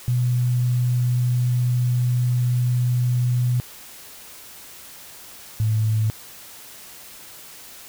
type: tone pair in turn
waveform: sine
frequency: 123.4 / 109.51 Hz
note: B2 / A2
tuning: -1 / -8 cents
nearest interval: major second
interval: 207 cents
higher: first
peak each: -17 dBFS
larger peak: neither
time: 0.08-3.6 / 5.6-6.1 s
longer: first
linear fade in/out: 0 ms
effects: white hiss -42 dBFS RMS until 7.88 s